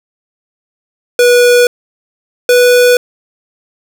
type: tone pair in turn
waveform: square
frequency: 487.3 / 491.8 Hz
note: B4 / B4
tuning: -23 / -7 cents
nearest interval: unison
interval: 16 cents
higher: second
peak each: -5 dBFS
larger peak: neither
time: 1.19-1.67 / 2.49-2.97 s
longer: neither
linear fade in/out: 2 ms
effects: none